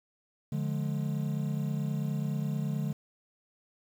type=chord; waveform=triangle; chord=D diminished; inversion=none; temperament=just; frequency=146.83 / 176.2 / 211.4 Hz; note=D3 / F3 / Ab3; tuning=0 / +16 / +31 cents; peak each=-29 / -35 / -33 dBFS; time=0.52-2.93 s; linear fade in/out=5 ms; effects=9-bit